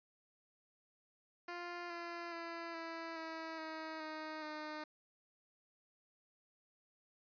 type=tone with pitch steps; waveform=10% pulse; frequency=349.2 / 342.6 / 336.1 / 329.8 / 323.6 / 317.5 / 311.5 / 305.6 Hz; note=F4 / F4 / E4 / E4 / E4 / D#4 / D#4 / D#4; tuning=0 / -33 / +34 / +1 / -32 / +35 / +2 / -31 cents; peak=-35 dBFS; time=1.48-4.84 s; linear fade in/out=5 ms; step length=420 ms; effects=resampled to 11025 Hz